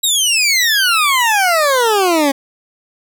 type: exponential sweep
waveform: 20% pulse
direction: down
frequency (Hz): 3880 to 269.6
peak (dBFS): -6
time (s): 0.03-2.32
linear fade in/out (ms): 10
effects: none